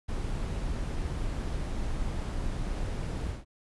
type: noise with ADSR envelope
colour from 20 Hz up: brown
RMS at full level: -30 dBFS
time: 0.08-3.45 s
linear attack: 17 ms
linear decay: 4 ms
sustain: -2 dB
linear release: 160 ms
effects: resampled to 24000 Hz